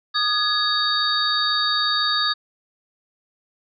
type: tone cluster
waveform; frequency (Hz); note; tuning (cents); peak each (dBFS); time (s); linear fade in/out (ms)
sine; 1232 / 1675 / 3748 / 4562; D#6 / G#6 / A#7 / C#8; -17 / +14 / +9 / +49; -24 / -26 / -23 / -23; 0.14-2.34; 20
effects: none